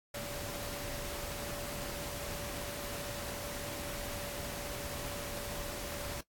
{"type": "tone in noise", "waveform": "sine", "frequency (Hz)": 576, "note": "D5", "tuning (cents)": -34, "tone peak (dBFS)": -44, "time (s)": [0.14, 6.21], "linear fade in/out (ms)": 5, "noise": "pink", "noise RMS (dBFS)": -41, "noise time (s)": [0.14, 6.21], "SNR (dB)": -6, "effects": ["noise-tail reverb RT60 0.1 s tail -19 dB re dry", "AAC 64 kbps"]}